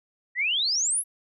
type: exponential sweep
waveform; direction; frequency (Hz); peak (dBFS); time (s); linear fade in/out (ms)
sine; up; 1870 to 11500; -22; 0.35-1.04; 50
effects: none